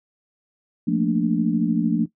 sine chord, Bb major seventh, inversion second, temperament equal, 174.61 / 220 / 233.1 / 293.7 Hz, F3 / A3 / Bb3 / D4, 0 / 0 / 0 / 0 cents, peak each -23 dBFS, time 0.87-2.06 s, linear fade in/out 10 ms, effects noise-tail reverb RT60 0.1 s tail -17 dB re dry

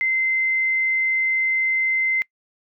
sine tone, 2072 Hz, C7, 17 cents flat, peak -18 dBFS, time 0.01-2.22 s, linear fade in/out 0 ms, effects noise-tail reverb RT60 0.1 s tail -24 dB re dry

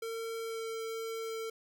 square tone with pitch glide, 454.4 to 450.2 Hz, A#4 to A4, -44 to +40 cents, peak -37 dBFS, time 0.02-1.5 s, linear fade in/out 5 ms, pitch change -16 cents, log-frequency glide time 0.4-0.64 s, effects none

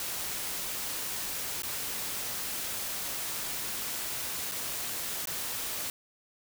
white noise with dropouts, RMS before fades -35 dBFS, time 0-5.9 s, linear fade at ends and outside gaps 1 ms, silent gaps 1.621-1.633 / 4.514-4.519 / 5.256-5.272 s, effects none

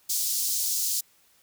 pink high-pass noise, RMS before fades -27 dBFS, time 0.09-1.01 s, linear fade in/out 10 ms, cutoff 5000 Hz, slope 24 dB/octave, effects white hiss -62 dBFS RMS until 1.42 s

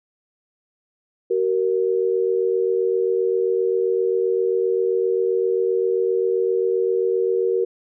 sine tone pair together, 378.6 / 466.2 Hz, F#4 / A#4, +40 / 0 cents, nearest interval major third, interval 360 cents, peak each -20 dBFS, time 1.3-7.65 s, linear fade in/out 10 ms, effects none

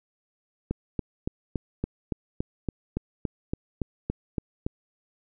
click train, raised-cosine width 3 ms, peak -14 dBFS, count 15, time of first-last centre 0.71-4.665 s, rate 3.54 Hz, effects none

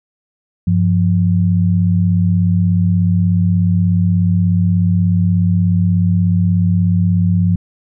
sine tone pair together, 98 / 174.62 Hz, G2 / F3, 0 / 0 cents, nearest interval minor seventh, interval 1000 cents, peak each -13 dBFS, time 0.67-7.56 s, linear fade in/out 5 ms, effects none

